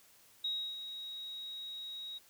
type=tone with ADSR envelope; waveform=sine; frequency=3800 Hz; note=A#7; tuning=33 cents sharp; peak=-32 dBFS; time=0.44-2.19 s; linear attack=6 ms; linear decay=310 ms; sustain=-9 dB; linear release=19 ms; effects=white hiss -63 dBFS RMS until 2.29 s